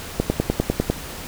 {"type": "click train", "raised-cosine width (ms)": 2, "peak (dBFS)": -4, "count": 8, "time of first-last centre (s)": [0.2, 0.9], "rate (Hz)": 10, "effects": ["pink hiss -34 dBFS RMS until 1.27 s"]}